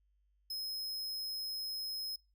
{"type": "tone", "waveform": "45% pulse", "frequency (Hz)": 5130, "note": "E8", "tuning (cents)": -48, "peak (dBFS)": -38, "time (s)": [0.5, 2.16], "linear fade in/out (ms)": 5, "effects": ["noise-tail reverb RT60 0.3 s tail -26 dB re dry", "added 50 Hz sine -70 dBFS peak until 2.34 s"]}